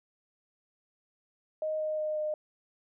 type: tone with pitch steps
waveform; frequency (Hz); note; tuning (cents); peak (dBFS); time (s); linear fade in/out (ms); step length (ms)
sine; 622.3 / 618.4 / 614.4 / 610.6; D#5 / D#5 / D#5 / D#5; 0 / -11 / -22 / -33; -29; 1.62-2.34; 2; 180
effects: none